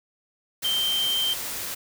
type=tone in noise; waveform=sine; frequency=3136 Hz; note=G7; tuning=in tune; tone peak=-22 dBFS; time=0.64-1.34 s; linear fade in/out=10 ms; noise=white; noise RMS=-32 dBFS; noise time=0.62-1.75 s; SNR=+7 dB; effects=none